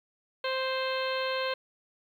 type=harmonic tone; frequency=523.3 Hz; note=C5; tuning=in tune; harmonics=1 / 2 / 3 / 4 / 5 / 6 / 7 / 8; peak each=-31 / -35 / -37 / -41 / -39 / -40 / -44 / -40 dBFS; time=0.44-1.54 s; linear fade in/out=5 ms; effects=10-bit